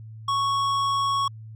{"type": "tone with hard clipping", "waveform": "triangle", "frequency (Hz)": 1108.7, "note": "C#6", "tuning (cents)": 0, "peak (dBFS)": -23, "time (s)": [0.28, 1.28], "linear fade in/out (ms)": 5, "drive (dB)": 15, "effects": ["added 110 Hz sine -38 dBFS peak until 1.55 s"]}